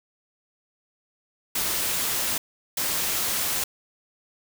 white noise bursts at uneven times, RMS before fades -26 dBFS, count 2, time 1.55-2.38 / 2.77-3.64 s, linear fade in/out 5 ms, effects none

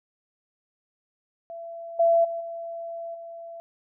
sine tone with level steps, 672 Hz, E5, 33 cents sharp, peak -35 / -16 / -28 / -32 / -37 dBFS, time 1.5-3.6 s, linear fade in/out 0 ms, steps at 1.99 / 2.24 / 2.4 / 3.14 s, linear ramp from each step 10 ms, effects none

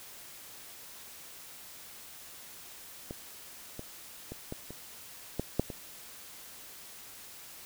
clicks, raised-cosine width 2 ms, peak -25 / -26 / -26 / -23 / -29 / -17 / -12 / -25 dBFS, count 8, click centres 3.109 / 3.794 / 4.32 / 4.524 / 4.706 / 5.396 / 5.596 / 5.702 s, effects white hiss -49 dBFS RMS until 7.65 s

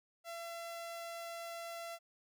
sawtooth tone, 676 Hz, E5, 43 cents sharp, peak -39 dBFS, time 0.24-1.99 s, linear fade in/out 50 ms, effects none

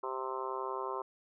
harmonic tone, 130.81 Hz, C3, in tune, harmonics 3 / 4 / 5 / 6 / 7 / 8 / 9 / 10, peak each -40 / -44 / -47 / -48 / -42 / -39 / -49 / -47 dBFS, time 0.03-1.02 s, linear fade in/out 5 ms, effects none

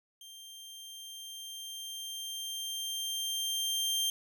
sawtooth tone with level ramp, 3170 Hz, G7, 19 cents sharp, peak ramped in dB -45 to -25 dBFS, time 0.21-4.1 s, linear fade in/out 2 ms, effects none

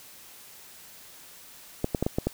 clicks, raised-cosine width 2 ms, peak -11 dBFS, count 6, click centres 1.844 / 1.948 / 2.026 / 2.065 / 2.185 / 2.27 s, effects white hiss -49 dBFS RMS until 2.33 s

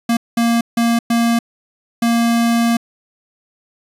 square tone bursts at uneven times, 233.1 Hz, A#3, in tune, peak -13 dBFS, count 5, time 0.09-0.17 / 0.37-0.61 / 0.77-0.99 / 1.1-1.39 / 2.02-2.77 s, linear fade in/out 5 ms, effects resampled to 32000 Hz + 9-bit

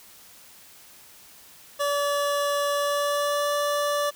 25% pulse tone with pitch glide, 574 to 581.3 Hz, D5 to D5, -40 to -18 cents, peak -19 dBFS, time 1.79-4.11 s, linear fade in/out 20 ms, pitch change +22 cents, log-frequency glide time 2.72-3.55 s, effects white hiss -50 dBFS RMS until 4.15 s

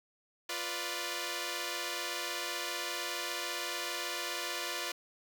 5% pulse chord, B diminished, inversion second, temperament equal, 349.2 / 493.9 / 587.3 Hz, F4 / B4 / D5, 0 / 0 / 0 cents, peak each -28 dBFS, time 0.49-4.92 s, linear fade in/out 5 ms, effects none

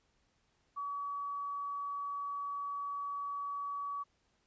sine tone, 1137 Hz, C#6, 44 cents sharp, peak -36 dBFS, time 0.76-4.04 s, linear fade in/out 20 ms, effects pink hiss -75 dBFS RMS until 4.46 s + resampled to 16000 Hz

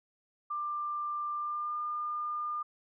sine tone with pitch glide, 1188 to 1206.7 Hz, D6 to D6, +20 to +47 cents, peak -32 dBFS, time 0.5-2.63 s, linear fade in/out 10 ms, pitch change +27 cents, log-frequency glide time 1.34-1.77 s, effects none

